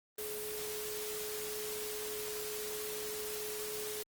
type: tone in noise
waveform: sine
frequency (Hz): 424.7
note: G#4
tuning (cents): +39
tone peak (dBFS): -41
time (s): 0.18-4.03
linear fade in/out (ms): 5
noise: white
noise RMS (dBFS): -42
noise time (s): 0.18-4.03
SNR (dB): -2
effects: Opus 24 kbps

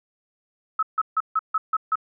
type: tone bursts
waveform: sine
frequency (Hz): 1292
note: E6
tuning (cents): -35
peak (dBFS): -18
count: 7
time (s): 0.79-1.956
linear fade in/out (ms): 5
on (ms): 38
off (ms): 150
effects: none

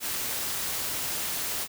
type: noise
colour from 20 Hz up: white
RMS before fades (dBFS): -31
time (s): 0-1.68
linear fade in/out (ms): 50
effects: none

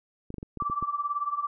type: clicks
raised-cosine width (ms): 3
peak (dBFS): -24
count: 8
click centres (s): 0.304 / 0.342 / 0.383 / 0.429 / 0.573 / 0.623 / 0.699 / 0.826
type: tone with tremolo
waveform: sine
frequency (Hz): 1165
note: D6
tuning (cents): -14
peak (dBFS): -23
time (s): 0.6-1.47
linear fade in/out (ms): 2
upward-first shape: triangle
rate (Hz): 18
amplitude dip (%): 90
effects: none

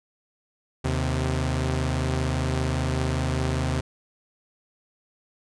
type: tone pair together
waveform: sawtooth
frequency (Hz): 77.48 / 129.9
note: D#2 / C3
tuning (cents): -7 / -12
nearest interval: major sixth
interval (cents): 895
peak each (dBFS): -22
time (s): 0.84-3.81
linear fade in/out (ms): 10
effects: resampled to 22050 Hz

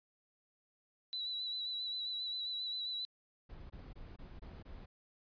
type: tone with vibrato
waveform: sine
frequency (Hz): 3953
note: B7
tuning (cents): +1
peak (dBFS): -37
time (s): 1.13-3.05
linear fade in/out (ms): 0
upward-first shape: sine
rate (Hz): 7.5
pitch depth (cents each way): 33
type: noise bursts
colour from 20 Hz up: brown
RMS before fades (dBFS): -50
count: 6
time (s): 3.49-4.86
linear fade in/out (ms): 10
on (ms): 210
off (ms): 22
effects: resampled to 11025 Hz

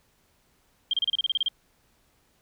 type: tone bursts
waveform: sine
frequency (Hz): 3188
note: G7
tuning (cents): +28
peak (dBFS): -21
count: 11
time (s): 0.91-1.484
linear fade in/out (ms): 2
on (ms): 24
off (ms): 31
effects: pink hiss -66 dBFS RMS until 2.41 s

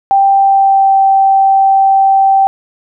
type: tone with pitch glide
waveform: sine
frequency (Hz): 786 to 778.3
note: G5 to G5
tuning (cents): +4 to -13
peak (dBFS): -5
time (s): 0.11-2.47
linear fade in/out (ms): 0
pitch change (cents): -17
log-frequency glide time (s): 0.33-0.97
effects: none

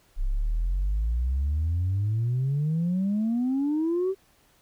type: exponential sweep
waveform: sine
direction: up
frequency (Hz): 31.25 to 392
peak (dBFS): -21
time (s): 0.16-4.15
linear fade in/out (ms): 50
effects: tanh soft clip ceiling -20 dBFS + pink hiss -62 dBFS RMS until 4.61 s

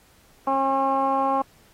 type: tone with low-pass filter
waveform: 15% pulse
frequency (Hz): 270.4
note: C#4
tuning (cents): -43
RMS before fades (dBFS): -22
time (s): 0.47-1.42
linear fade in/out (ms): 5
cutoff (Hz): 980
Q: 5.4
effects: pink hiss -57 dBFS RMS until 1.73 s + AAC 48 kbps

